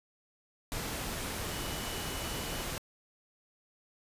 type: tone in noise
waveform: sine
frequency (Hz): 2960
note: F#7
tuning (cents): 0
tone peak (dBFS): -46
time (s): 1.51-2.63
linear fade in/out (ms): 0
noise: pink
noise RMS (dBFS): -37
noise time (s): 0.72-2.78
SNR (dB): -12
effects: resampled to 32000 Hz